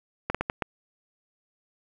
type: slowing click train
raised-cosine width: 0.5 ms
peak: -11 dBFS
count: 5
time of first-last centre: 0.3-0.622 s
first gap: 46 ms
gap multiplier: 1.39
effects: 8-bit